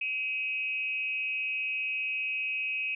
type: tone with frequency modulation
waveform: sine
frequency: 2540 Hz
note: D#7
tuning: 35 cents sharp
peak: -29 dBFS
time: 0.01-2.95 s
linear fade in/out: 5 ms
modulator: 225 Hz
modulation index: 0.58
effects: none